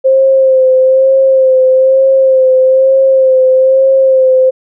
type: tone with vibrato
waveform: sine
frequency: 526 Hz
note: C5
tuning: 9 cents sharp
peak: -4 dBFS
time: 0.04-4.51 s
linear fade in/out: 20 ms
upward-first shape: sine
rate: 1.1 Hz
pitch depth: 28 cents each way
effects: none